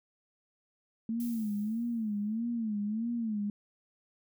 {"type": "tone with vibrato", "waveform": "sine", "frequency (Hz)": 220.6, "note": "A3", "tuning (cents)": 5, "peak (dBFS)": -30, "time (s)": [1.09, 3.5], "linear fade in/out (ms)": 2, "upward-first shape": "sine", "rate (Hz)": 1.6, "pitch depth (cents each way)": 130}
{"type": "noise with exponential decay", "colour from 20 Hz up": "violet", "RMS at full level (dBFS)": -45, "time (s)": [1.2, 2.4], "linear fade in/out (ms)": 1, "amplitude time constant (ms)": 260}
{"effects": []}